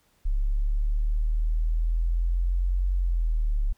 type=exponential two-way sweep; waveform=sine; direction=up then down; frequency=34.65 to 45.81 to 34.65 Hz; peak=-21 dBFS; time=0.25-3.73 s; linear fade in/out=10 ms; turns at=2.92 s; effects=pink hiss -66 dBFS RMS until 3.77 s